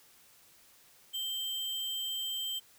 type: tone with sample-and-hold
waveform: sine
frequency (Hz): 3136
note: G7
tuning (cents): 0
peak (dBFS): -33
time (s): 1.13-2.6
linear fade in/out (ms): 20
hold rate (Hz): 11025
effects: white hiss -61 dBFS RMS until 2.78 s